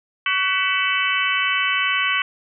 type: harmonic tone with a mistuned harmonic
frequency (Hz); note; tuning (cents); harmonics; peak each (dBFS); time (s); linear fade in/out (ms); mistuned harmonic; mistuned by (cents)
376.6; F#4; +31; 3 / 4 / 5 / 6 / 7 / 8; -25 / -25 / -25 / -25 / -25 / -25; 0.26-2.22; 2; 5; +76
effects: none